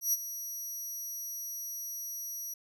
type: tone with ADSR envelope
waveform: 20% pulse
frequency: 5800 Hz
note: F#8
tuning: 35 cents flat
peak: -19 dBFS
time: 0.01-2.54 s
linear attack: 120 ms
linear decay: 30 ms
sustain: -13 dB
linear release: 6 ms
effects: none